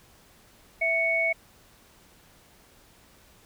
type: tone pair together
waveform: sine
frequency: 660 / 2220 Hz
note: E5 / C#7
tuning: +2 / +2 cents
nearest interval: octave + major sixth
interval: 2100 cents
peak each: -28 / -23 dBFS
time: 0.81-1.33 s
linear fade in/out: 10 ms
effects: pink hiss -57 dBFS RMS until 3.45 s